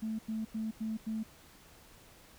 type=tone bursts; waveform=sine; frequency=220 Hz; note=A3; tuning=in tune; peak=-32 dBFS; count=5; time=0.02-1.234 s; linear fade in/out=10 ms; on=170 ms; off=91 ms; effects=tanh soft clip ceiling -28 dBFS + pink hiss -58 dBFS RMS until 2.38 s